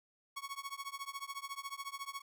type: tone with tremolo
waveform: sawtooth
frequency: 1108.7 Hz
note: C#6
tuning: in tune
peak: -34 dBFS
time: 0.36-2.22 s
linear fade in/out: 10 ms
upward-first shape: triangle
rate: 14 Hz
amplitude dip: 100%
effects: none